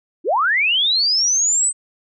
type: linear sweep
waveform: sine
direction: up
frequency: 274.8 to 8260 Hz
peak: -14 dBFS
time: 0.24-1.73 s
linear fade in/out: 50 ms
effects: none